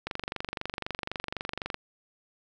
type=click train; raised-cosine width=0.3 ms; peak=-16 dBFS; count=41; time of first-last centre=0.07-1.744 s; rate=23.9 Hz; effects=none